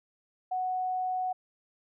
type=tone; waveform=sine; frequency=740 Hz; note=F#5; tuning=in tune; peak=-28 dBFS; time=0.51-1.33 s; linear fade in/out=10 ms; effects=none